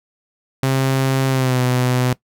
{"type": "tone with pitch glide", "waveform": "sawtooth", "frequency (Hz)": [133.4, 125.99], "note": ["C3", "B2"], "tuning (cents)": [34, 35], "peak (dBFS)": -11, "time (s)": [0.63, 2.13], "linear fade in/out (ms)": 2, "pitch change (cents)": -99, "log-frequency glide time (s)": [1.29, 1.6], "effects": ["noise-tail reverb RT60 0.1 s tail -19 dB re dry"]}